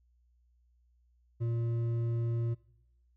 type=tone with hard clipping; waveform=sine; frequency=116.6 Hz; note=A#2; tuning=1 cent sharp; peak=-31 dBFS; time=1.4-2.55 s; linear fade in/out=20 ms; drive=7 dB; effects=noise-tail reverb RT60 0.8 s tail -22 dB re dry + added 60 Hz sine -65 dBFS peak until 3.16 s